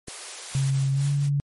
white high-pass noise, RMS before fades -37 dBFS, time 0.07-0.71 s, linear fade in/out 10 ms, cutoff 350 Hz, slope 48 dB/octave
click, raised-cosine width 2 ms, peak -25 dBFS, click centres 0.083 s
white noise with tremolo, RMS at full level -38 dBFS, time 0.49-1.3 s, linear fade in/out 50 ms, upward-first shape sine, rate 4 Hz, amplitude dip 60%
sine tone with pitch glide, 135.9 to 142.33 Hz, C#3 to C#3, -34 to +46 cents, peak -20 dBFS, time 0.55-1.4 s, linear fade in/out 0 ms, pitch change +80 cents, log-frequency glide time 0.92-1.09 s
effects MP3 48 kbps

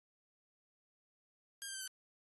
5% pulse tone with pitch steps, 1610 / 1582.3 / 1555.2 / 1528.4 Hz, G6 / G6 / G6 / G6, +46 / +16 / -14 / -44 cents, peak -31 dBFS, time 1.62-1.876 s, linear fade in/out 0 ms, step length 64 ms, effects AAC 32 kbps

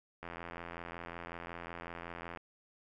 click train, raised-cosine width 0.5 ms, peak -28 dBFS, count 184, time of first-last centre 0.23-2.373 s, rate 85.4 Hz, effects none

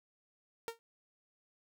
sawtooth tone with exponential decay, 460 Hz, A#4, 23 cents flat, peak -30 dBFS, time 0.68-0.79 s, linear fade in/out 0 ms, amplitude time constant 22 ms, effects none

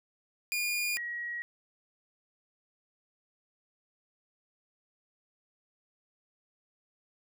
sawtooth / sine tone pair in turn, 2428 / 1905 Hz, D#7 / A#6, -43 / +37 cents, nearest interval major third, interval 420 cents, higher first, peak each -26 / -34 dBFS, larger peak first, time 0.52-0.97 / 0.97-1.42 s, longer neither, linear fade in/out 0 ms, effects none

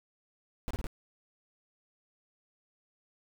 brown noise bursts, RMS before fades -34 dBFS, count 4, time 0.68-0.868 s, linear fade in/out 0 ms, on 26 ms, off 28 ms, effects none

